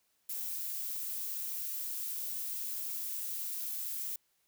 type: noise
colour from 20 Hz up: violet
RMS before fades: -38 dBFS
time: 0.29-4.16 s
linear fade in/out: 5 ms
effects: white hiss -75 dBFS RMS until 4.47 s

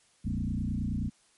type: tone with frequency modulation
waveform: sine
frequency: 143.8 Hz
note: D3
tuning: 36 cents flat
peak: -28 dBFS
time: 0.24-1.1 s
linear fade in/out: 20 ms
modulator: 29.5 Hz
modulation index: 3.5
effects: white hiss -65 dBFS RMS until 1.37 s + MP3 48 kbps

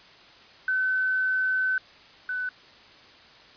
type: tone pair in turn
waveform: sine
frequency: 1520 / 1499.9 Hz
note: F#6 / F#6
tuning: +46 / +23 cents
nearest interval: unison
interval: 23 cents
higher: first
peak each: -22 / -27 dBFS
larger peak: first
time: 0.68-1.78 / 2.29-2.49 s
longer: first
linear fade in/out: 2 ms
effects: white hiss -51 dBFS RMS until 3.56 s + resampled to 11025 Hz

